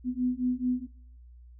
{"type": "beating tone pair", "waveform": "sine", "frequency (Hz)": [248, 252.6], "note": ["B3", "B3"], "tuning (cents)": [7, 39], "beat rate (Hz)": 4.6, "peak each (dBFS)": -29, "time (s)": [0.04, 0.87], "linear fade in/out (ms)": 50, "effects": ["noise-tail reverb RT60 0.6 s tail -18 dB re dry", "added 60 Hz sine -48 dBFS peak until 1.59 s"]}